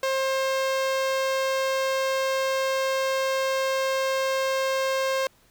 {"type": "tone with notch filter", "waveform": "sawtooth", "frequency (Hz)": 532, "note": "C5", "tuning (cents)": 29, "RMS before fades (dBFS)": -25, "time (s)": [0.03, 5.27], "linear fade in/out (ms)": 2, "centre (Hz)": 11000, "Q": 1, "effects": ["pink hiss -60 dBFS RMS until 5.5 s"]}